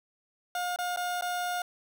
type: tone with dropouts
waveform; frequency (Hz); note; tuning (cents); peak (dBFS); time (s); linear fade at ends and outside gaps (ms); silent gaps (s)
30% pulse; 714; F5; +38; -27; 0.55-1.62; 2; 0.761-0.787 / 0.962-0.972 / 1.211-1.222
effects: none